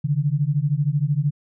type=beating tone pair; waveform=sine; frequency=139.2 / 152.2 Hz; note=C#3 / D#3; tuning=+8 / -38 cents; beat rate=13 Hz; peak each=-21 dBFS; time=0.04-1.31 s; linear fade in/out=10 ms; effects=none